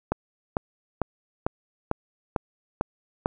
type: click train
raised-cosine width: 1 ms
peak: -9 dBFS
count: 8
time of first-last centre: 0.12-3.259 s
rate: 2.23 Hz
effects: none